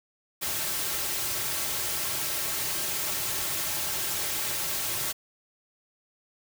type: noise with comb filter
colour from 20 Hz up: white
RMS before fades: -30 dBFS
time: 0.41-5.13 s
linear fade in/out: 20 ms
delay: 4.1 ms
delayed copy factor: -0.65
effects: none